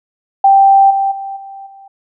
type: tone with level steps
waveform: sine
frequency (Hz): 784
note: G5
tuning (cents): 0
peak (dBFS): -4 / -11 / -21 / -28 / -35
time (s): 0.44-1.88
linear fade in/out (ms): 5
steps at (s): 0.9 / 1.11 / 1.36 / 1.66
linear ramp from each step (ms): 10
effects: none